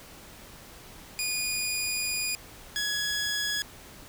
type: tone pair in turn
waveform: 15% pulse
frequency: 2453 / 1677.6 Hz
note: D#7 / G#6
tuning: -25 / +17 cents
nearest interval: perfect fifth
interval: 658 cents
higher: first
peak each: -21 dBFS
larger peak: neither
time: 1.19-2.35 / 2.76-3.62 s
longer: first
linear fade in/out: 0 ms
effects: pink hiss -48 dBFS RMS until 4.08 s